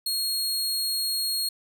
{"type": "tone", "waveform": "sawtooth", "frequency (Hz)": 4285, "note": "C8", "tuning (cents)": 40, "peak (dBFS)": -22, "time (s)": [0.06, 1.49], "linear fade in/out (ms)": 5, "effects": []}